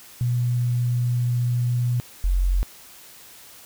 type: tone pair in turn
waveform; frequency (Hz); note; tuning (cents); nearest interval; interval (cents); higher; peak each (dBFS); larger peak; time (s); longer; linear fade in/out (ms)
sine; 121.9 / 45.31; B2 / F#1; -22 / -36; octave + perfect fourth; 1714; first; -19 / -17; second; 0.21-2 / 2.24-2.63; first; 0
effects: white hiss -46 dBFS RMS until 3.65 s